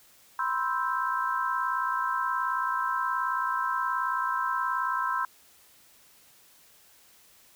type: chord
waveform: sine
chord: C major seventh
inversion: third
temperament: equal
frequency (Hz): 987.8 / 1046.5 / 1318.5 / 1568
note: B5 / C6 / E6 / G6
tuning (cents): 0 / 0 / 0 / 0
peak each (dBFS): -32 / -30 / -31 / -33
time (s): 0.39-5.25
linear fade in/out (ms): 2
effects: white hiss -58 dBFS RMS until 7.55 s